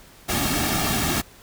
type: noise with comb filter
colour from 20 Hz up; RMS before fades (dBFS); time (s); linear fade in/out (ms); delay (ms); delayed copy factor
pink; -23; 0.28-1.22; 20; 2; -0.65
effects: pink hiss -49 dBFS RMS until 1.42 s